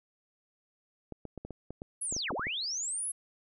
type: clicks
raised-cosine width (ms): 2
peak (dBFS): -27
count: 12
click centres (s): 1.123 / 1.253 / 1.377 / 1.45 / 1.507 / 1.706 / 1.819 / 2.125 / 2.165 / 2.306 / 2.395 / 2.469
type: linear two-way sweep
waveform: sine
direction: down then up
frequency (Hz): 11000 to 196 to 11000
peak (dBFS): -32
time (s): 2.01-3.12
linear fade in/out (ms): 10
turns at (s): 2.33
effects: none